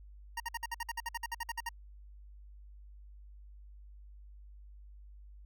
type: tone bursts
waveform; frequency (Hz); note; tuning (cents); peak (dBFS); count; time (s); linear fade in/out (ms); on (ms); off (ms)
25% pulse; 932.3; A#5; 0; -31; 16; 0.37-1.691; 5; 31; 55
effects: added 50 Hz sine -50 dBFS peak until 5.45 s